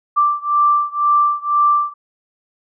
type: beating tone pair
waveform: sine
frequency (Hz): 1174.7 / 1176.7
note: D6 / D6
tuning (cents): 0 / +3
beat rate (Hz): 2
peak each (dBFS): -15 / -16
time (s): 0.16-1.94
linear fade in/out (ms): 20
effects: none